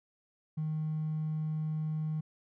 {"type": "tone with hard clipping", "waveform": "triangle", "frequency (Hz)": 155.56, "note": "D#3", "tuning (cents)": 0, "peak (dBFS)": -31, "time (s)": [0.57, 2.21], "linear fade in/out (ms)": 10, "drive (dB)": 3, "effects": []}